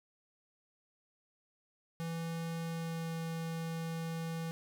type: tone with pitch glide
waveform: square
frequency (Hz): 165.6 to 164.36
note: E3 to E3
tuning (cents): +8 to -5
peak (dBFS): -37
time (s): 2-4.51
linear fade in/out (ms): 0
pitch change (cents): -13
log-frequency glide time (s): 2.64-3.13
effects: none